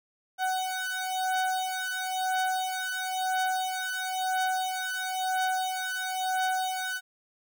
30% pulse beating tone pair, 748 / 748.99 Hz, F#5 / F#5, +19 / +21 cents, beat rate 0.99 Hz, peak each -28 / -28 dBFS, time 0.38-7.01 s, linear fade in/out 50 ms, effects none

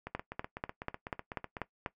two click trains, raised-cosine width 0.5 ms, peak -24 / -19 dBFS, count 13 / 8, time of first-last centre 0.07-1.568 / 0.15-1.861 s, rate 8.01 / 4.09 Hz, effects noise-tail reverb RT60 0.1 s tail -17 dB re dry

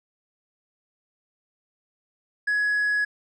triangle tone, 1679 Hz, G#6, 18 cents sharp, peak -18 dBFS, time 2.47-3.05 s, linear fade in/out 10 ms, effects tanh soft clip ceiling -15 dBFS + resampled to 22050 Hz

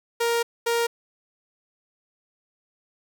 sawtooth tone bursts at uneven times, 467.9 Hz, A#4, 6 cents sharp, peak -17 dBFS, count 2, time 0.2-0.43 / 0.66-0.87 s, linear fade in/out 10 ms, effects none

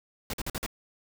pink noise bursts, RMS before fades -33 dBFS, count 5, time 0.3-0.663 s, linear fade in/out 2 ms, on 35 ms, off 47 ms, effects none

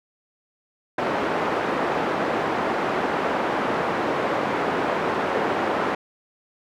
pink band-pass noise, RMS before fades -24 dBFS, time 0.98-5.95 s, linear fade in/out 5 ms, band 320 to 1400 Hz, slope 12 dB/octave, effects none

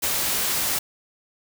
white noise with ADSR envelope, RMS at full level -22 dBFS, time 0.02-0.79 s, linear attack 19 ms, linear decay 41 ms, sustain -2 dB, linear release 6 ms, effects none

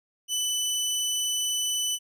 20% pulse tone, 2992 Hz, F#7, 19 cents sharp, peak -20 dBFS, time 0.28-1.99 s, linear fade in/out 50 ms, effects none

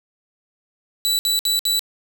sawtooth tone bursts, 3951 Hz, B7, in tune, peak -14 dBFS, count 4, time 1.05-1.793 s, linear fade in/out 0 ms, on 140 ms, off 61 ms, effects none

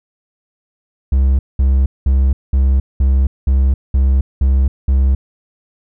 triangle tone bursts, 66.6 Hz, C2, 31 cents sharp, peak -7 dBFS, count 9, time 1.12-5.15 s, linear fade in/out 5 ms, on 270 ms, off 200 ms, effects none

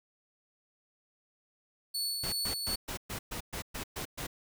sawtooth tone with tremolo, 4435 Hz, C#8, in tune, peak -28 dBFS, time 1.94-2.76 s, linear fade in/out 10 ms, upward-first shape sine, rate 2.7 Hz, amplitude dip 35%
pink noise bursts, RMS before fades -38 dBFS, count 10, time 2.23-4.27 s, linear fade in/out 10 ms, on 96 ms, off 120 ms
effects none

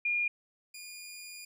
sine / 15% pulse tone pair in turn, 2420 / 2429 Hz, D#7 / D#7, -49 / -42 cents, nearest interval unison, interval 7 cents, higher second, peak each -27 / -37 dBFS, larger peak first, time 0.05-0.28 / 0.74-1.45 s, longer second, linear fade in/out 5 ms, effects none

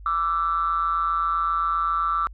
triangle ring-modulated tone, 83.8 Hz, E2, 29 cents sharp, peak -15 dBFS, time 0.06-2.27 s, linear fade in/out 0 ms, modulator 1250 Hz, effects tanh soft clip ceiling -12 dBFS + added 50 Hz sine -39 dBFS peak until 2.33 s

